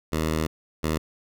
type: tone pair in turn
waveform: 10% pulse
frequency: 78.9 / 78.4 Hz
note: D#2 / D#2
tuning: +25 / +14 cents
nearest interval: unison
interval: 11 cents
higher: first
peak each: -15 dBFS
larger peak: neither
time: 0.12-0.47 / 0.83-0.98 s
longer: first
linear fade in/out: 10 ms
effects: none